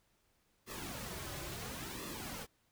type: noise with flanger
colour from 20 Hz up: pink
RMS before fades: -44 dBFS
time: 0.66-2.47 s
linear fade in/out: 50 ms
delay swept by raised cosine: 1.3 to 4.4 ms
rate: 0.72 Hz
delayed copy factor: -0.65
effects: pink hiss -75 dBFS RMS until 2.71 s